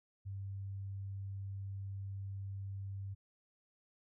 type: tone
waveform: sine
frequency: 98 Hz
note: G2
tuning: in tune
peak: -40 dBFS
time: 0.25-3.15 s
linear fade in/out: 20 ms
effects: none